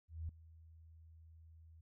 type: tone with ADSR envelope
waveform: sine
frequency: 80.9 Hz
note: E2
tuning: 32 cents flat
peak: -38 dBFS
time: 0.08-1.81 s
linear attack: 210 ms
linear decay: 3 ms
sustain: -19 dB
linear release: 5 ms
effects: none